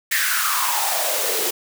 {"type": "noise with high-pass filter sweep", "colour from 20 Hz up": "white", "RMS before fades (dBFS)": -21, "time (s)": [0.11, 1.51], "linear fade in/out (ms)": 10, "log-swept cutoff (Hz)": [1900, 360], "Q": 6.4, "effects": []}